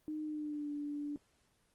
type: tone with pitch glide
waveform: sine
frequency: 307.1 to 291.7 Hz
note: D#4 to D4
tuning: -23 to -12 cents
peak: -37 dBFS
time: 0.08-1.16 s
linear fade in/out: 0 ms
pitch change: -89 cents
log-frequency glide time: 0.23-0.71 s
effects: pink hiss -73 dBFS RMS until 1.74 s + Opus 24 kbps